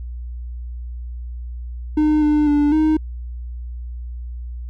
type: tone with pitch steps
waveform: triangle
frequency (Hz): 304.6 / 299.5 / 292.3 / 311.1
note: D#4 / D4 / D4 / D#4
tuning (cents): -37 / +34 / -8 / 0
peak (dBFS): -11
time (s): 1.97-2.97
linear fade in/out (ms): 5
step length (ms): 250
effects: added 60 Hz sine -27 dBFS peak until 4.69 s